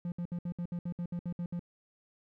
triangle tone bursts, 174 Hz, F3, 6 cents flat, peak -31 dBFS, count 12, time 0.05-1.594 s, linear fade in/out 2 ms, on 70 ms, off 64 ms, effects none

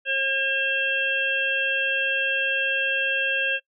harmonic tone, 539 Hz, C#5, 49 cents flat, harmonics 1 / 3 / 5 / 6, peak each -31 / -25 / -25 / -31 dBFS, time 0.05-3.6 s, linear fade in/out 50 ms, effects noise-tail reverb RT60 0.1 s tail -23 dB re dry

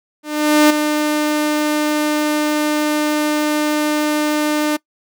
sawtooth tone with ADSR envelope, 301.1 Hz, D4, 43 cents sharp, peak -3 dBFS, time 0.23-4.77 s, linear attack 470 ms, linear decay 8 ms, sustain -8 dB, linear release 13 ms, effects noise-tail reverb RT60 0.1 s tail -22 dB re dry

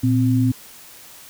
sine tone pair together, 116.6 / 258.6 Hz, A#2 / C4, +1 / -20 cents, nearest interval octave + major second, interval 1379 cents, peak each -17 dBFS, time 0.03-0.52 s, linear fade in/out 10 ms, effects white hiss -43 dBFS RMS until 1.29 s

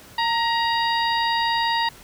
harmonic tone with a mistuned harmonic, 945 Hz, A#5, 23 cents sharp, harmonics 1 / 2 / 3 / 4 / 5, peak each -21 / -26 / -31 / -29 / -31 dBFS, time 0.18-1.89 s, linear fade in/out 5 ms, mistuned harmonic 1, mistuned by -42 cents, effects pink hiss -46 dBFS RMS until 2.03 s

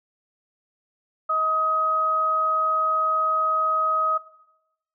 sine tone pair together, 633.7 / 1262 Hz, D#5 / D#6, +32 / +24 cents, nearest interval octave, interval 1192 cents, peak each -31 / -20 dBFS, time 1.29-4.18 s, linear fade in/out 10 ms, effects noise-tail reverb RT60 0.9 s tail -17 dB re dry

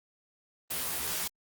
white noise with comb filter, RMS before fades -33 dBFS, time 0.7-1.28 s, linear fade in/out 10 ms, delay 16 ms, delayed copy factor +0.85, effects Opus 24 kbps

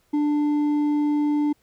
sine tone with hard clipping, 295.3 Hz, D4, 10 cents sharp, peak -20 dBFS, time 0.13-1.53 s, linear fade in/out 10 ms, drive 4 dB, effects pink hiss -65 dBFS RMS until 1.62 s

